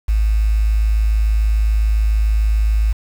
sine tone with quantisation, 53.5 Hz, A1, 48 cents flat, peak -12 dBFS, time 0.08-2.93 s, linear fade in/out 10 ms, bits 6, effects none

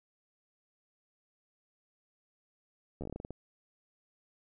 slowing click train, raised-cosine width 2 ms, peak -27 dBFS, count 11, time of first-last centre 3.01-3.307 s, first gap 12 ms, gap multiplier 1.19, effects none

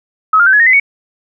sine tone with pitch steps, 1280 / 1403.9 / 1539.9 / 1689 / 1852.5 / 2032 / 2229 Hz, D#6 / F6 / G6 / G#6 / A#6 / B6 / C#7, +49 / +9 / -31 / +29 / -11 / +49 / +9 cents, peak -5 dBFS, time 0.33-0.799 s, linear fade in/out 5 ms, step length 67 ms, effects none

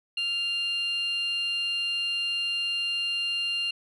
sine tone pair together, 2794 / 4215 Hz, F7 / C8, 0 / +12 cents, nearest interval perfect fifth, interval 712 cents, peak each -25 / -32 dBFS, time 0.17-3.71 s, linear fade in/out 5 ms, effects tanh soft clip ceiling -22 dBFS

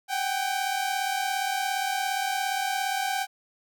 sawtooth tone pair together, 759 / 796.3 Hz, F#5 / G5, +44 / +27 cents, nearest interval minor second, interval 83 cents, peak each -25 dBFS, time 0.08-3.27 s, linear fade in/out 50 ms, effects none

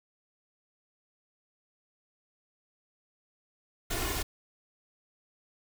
pink noise with comb filter, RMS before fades -32 dBFS, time 3.9-4.23 s, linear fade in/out 10 ms, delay 2.8 ms, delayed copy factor +0.7, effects none

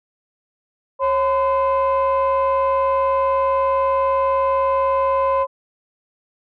sine tone pair together, 544 / 1020.1 Hz, C#5 / C6, -33 / -44 cents, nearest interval major seventh, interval 1089 cents, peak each -16 dBFS, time 0.99-5.47 s, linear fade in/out 50 ms, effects tanh soft clip ceiling -12 dBFS

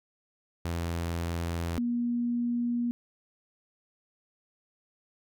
sawtooth / sine tone pair in turn, 84.6 / 239.3 Hz, E2 / A#3, +45 / +46 cents, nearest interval octave + tritone, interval 1801 cents, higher second, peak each -26 dBFS, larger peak neither, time 0.65-1.78 / 1.78-2.91 s, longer neither, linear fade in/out 0 ms, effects none

